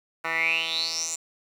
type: tone with band-pass filter sweep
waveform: 10% pulse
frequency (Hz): 163.6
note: E3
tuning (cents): -13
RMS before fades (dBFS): -27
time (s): 0.24-1.16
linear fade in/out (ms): 10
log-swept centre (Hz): 1600 to 7400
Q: 9.5
effects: 9-bit